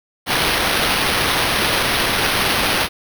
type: noise with sample-and-hold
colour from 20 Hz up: white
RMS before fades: -18 dBFS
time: 0.26-2.89 s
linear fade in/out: 50 ms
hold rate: 7350 Hz
effects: none